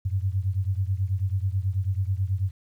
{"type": "beating tone pair", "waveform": "sine", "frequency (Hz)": [92.5, 101.7], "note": ["F#2", "G#2"], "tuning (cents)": [0, -36], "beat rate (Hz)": 9.2, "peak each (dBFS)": [-25, -27], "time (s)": [0.05, 2.51], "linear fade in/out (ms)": 10, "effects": ["10-bit"]}